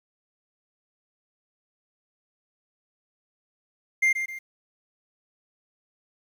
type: tone with echo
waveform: triangle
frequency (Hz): 2104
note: C7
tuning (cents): +9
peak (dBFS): -16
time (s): 4.02-4.13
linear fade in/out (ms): 10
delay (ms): 130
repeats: 2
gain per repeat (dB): -8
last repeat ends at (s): 4.39
effects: 9-bit